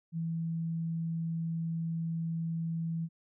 sine tone, 164.7 Hz, E3, 1 cent flat, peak -31 dBFS, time 0.12-3.09 s, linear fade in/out 50 ms, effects none

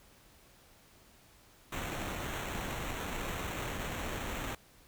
pink noise with sample-and-hold, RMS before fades -38 dBFS, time 1.72-4.55 s, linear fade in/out 5 ms, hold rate 4900 Hz, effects pink hiss -61 dBFS RMS until 4.87 s

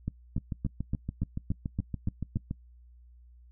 two click trains, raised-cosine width 5 ms, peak -20 / -18 dBFS, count 16 / 9, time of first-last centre 0.38-2.511 / 0.08-2.359 s, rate 7.04 / 3.51 Hz, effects noise-tail reverb RT60 0.1 s tail -23 dB re dry + added 60 Hz sine -52 dBFS peak until 3.51 s

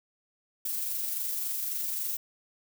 violet noise with amplitude modulation, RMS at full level -31 dBFS, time 0.65-2.17 s, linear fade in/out 5 ms, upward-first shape sine, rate 23.6 Hz, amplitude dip 30%, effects none

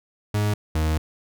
40% pulse tone pair in turn, 104.5 / 78.29 Hz, G#2 / D#2, +11 / +11 cents, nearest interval perfect fourth, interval 500 cents, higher first, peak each -19 dBFS, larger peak neither, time 0.34-0.54 / 0.75-0.98 s, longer second, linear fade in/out 5 ms, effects none

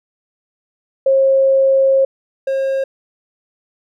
sine / triangle tone pair in turn, 538 / 538 Hz, C5 / C5, +48 / +48 cents, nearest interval unison, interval 0 cents, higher neither, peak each -9 / -13 dBFS, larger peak first, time 1.06-2.05 / 2.47-2.84 s, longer first, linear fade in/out 5 ms, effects none

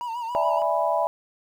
triangle tone with vibrato, 940 Hz, A#5, 14 cents sharp, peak -26 dBFS, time 0.01-0.62 s, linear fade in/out 0 ms, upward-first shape sine, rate 7.1 Hz, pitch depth 77 cents each way
sine chord, E dominant seventh, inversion third, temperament equal, 587.3 / 659.3 / 830.6 / 987.8 Hz, D5 / E5 / G#5 / B5, 0 / 0 / 0 / 0 cents, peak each -27 / -24 / -27 / -26 dBFS, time 0.35-1.07 s, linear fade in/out 0 ms
effects 9-bit

